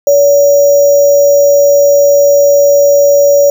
sine tone with sample-and-hold, 569 Hz, C#5, 45 cents sharp, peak -3 dBFS, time 0.07-3.5 s, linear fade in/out 2 ms, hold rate 6300 Hz, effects none

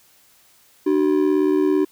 triangle ring-modulated tone, 338.9 Hz, E4, 48 cents sharp, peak -10 dBFS, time 0.86-1.85 s, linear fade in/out 10 ms, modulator 38.9 Hz, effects white hiss -55 dBFS RMS until 1.91 s

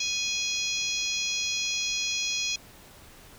harmonic tone with a mistuned harmonic, 830.6 Hz, G#5, in tune, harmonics 3 / 4 / 5 / 6 / 7 / 8, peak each -32 / -33 / -34 / -35 / -35 / -36 dBFS, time 0-2.56 s, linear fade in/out 5 ms, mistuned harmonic 6, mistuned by +29 cents, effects pink hiss -51 dBFS RMS until 3.38 s

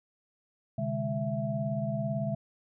sine tone cluster, 130.1 / 148.1 / 205.8 / 663 Hz, C3 / D3 / G#3 / E5, -9 / +15 / -16 / +10 cents, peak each -34 / -35 / -34 / -34 dBFS, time 0.78-2.35 s, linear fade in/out 5 ms, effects none

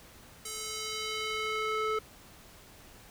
square tone with band-pass filter sweep, 434.3 Hz, A4, 23 cents flat, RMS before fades -34 dBFS, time 0.45-1.99 s, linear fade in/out 5 ms, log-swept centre 8600 to 1100 Hz, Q 1.1, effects pink hiss -54 dBFS RMS until 3.1 s

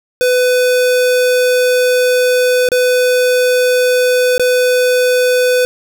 square tone with dropouts, 500 Hz, B4, 21 cents sharp, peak -10 dBFS, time 0.21-5.65 s, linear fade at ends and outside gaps 0 ms, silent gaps 2.688-2.718 / 4.38-4.396 s, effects none

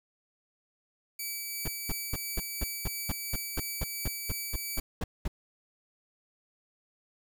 5% pulse tone with tremolo, 2300 Hz, D7, 37 cents flat, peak -24 dBFS, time 1.19-4.8 s, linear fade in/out 5 ms, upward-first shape triangle, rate 2.9 Hz, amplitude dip 25%
brown noise bursts, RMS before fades -30 dBFS, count 16, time 1.65-5.28 s, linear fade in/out 5 ms, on 30 ms, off 210 ms
effects none

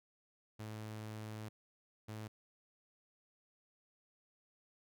sawtooth tone bursts at uneven times, 108.2 Hz, A2, 29 cents flat, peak -40 dBFS, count 2, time 0.59-1.49 / 2.08-2.28 s, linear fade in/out 10 ms, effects none

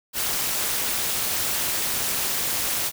white noise with amplitude modulation, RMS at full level -22 dBFS, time 0.13-2.92 s, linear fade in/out 50 ms, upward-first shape sine, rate 245 Hz, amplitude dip 70%, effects none

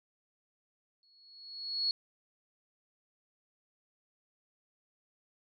sine tone with exponential growth, 4350 Hz, C#8, 33 cents flat, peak -26 dBFS, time 1.03-1.91 s, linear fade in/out 1 ms, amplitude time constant 190 ms, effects none

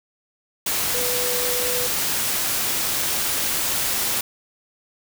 sine tone in noise, 493.9 Hz, B4, in tune, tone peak -27 dBFS, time 0.94-1.87 s, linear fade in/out 5 ms, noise white, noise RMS -23 dBFS, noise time 0.66-4.21 s, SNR -7 dB, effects none

